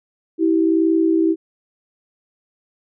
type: tone pair together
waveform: sine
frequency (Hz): 324.9 / 386.4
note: E4 / G4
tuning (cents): -25 / -25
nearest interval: minor third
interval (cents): 300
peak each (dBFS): -14 / -20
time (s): 0.38-1.36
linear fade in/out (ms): 50
effects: none